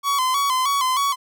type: tone with vibrato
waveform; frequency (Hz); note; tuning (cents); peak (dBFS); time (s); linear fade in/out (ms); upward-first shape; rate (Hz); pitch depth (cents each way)
45% pulse; 1075; C6; +47; -18; 0.03-1.16; 50; square; 3.2; 78
effects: none